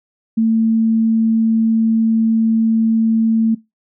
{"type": "tone", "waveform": "sine", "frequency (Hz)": 224.2, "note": "A3", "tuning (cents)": 33, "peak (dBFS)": -11, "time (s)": [0.37, 3.55], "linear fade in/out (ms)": 10, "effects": ["noise-tail reverb RT60 0.2 s tail -21 dB re dry"]}